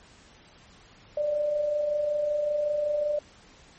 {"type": "tone pair together", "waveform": "sine", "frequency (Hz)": [568.7, 594], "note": ["C#5", "D5"], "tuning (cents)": [44, 20], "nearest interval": "minor second", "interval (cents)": 76, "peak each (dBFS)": [-36, -24], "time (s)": [1.17, 3.19], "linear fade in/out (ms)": 5, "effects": ["pink hiss -54 dBFS RMS until 3.78 s", "MP3 32 kbps"]}